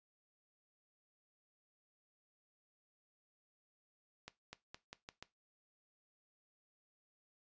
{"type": "accelerating click train", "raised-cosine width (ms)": 0.2, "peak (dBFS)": -30, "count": 6, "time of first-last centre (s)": [4.28, 5.226], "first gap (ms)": 250, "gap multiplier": 0.86, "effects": ["noise-tail reverb RT60 0.2 s tail -17 dB re dry", "resampled to 16000 Hz"]}